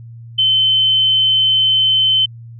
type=tone; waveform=sine; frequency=3070 Hz; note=G7; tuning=37 cents flat; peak=-10 dBFS; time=0.38-2.26 s; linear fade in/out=10 ms; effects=added 116 Hz sine -32 dBFS peak until 2.59 s